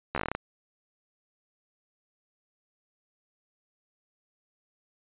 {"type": "slowing click train", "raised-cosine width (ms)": 0.5, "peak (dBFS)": -14, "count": 10, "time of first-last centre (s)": [0.15, 0.35], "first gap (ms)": 13, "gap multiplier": 1.13, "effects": ["resampled to 8000 Hz"]}